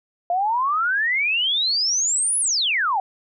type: exponential two-way sweep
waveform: sine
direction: up then down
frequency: 684 to 10548 to 734 Hz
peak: -18 dBFS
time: 0.3-3 s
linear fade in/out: 2 ms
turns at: 2.39 s
effects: none